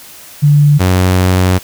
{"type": "tone pair in turn", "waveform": ["sine", "sawtooth"], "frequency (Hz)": [146.2, 92.1], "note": ["D3", "F#2"], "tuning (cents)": [-7, -7], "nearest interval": "minor sixth", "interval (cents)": 800, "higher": "first", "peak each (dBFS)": -4, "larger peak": "neither", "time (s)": [[0.42, 0.79], [0.79, 1.59]], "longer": "second", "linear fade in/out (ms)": 20, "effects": ["white hiss -35 dBFS RMS until 1.63 s"]}